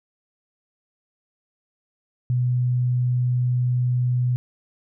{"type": "tone", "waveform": "sine", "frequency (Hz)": 124.2, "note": "B2", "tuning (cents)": 10, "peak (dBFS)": -18, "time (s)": [2.3, 4.36], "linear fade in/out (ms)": 0, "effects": []}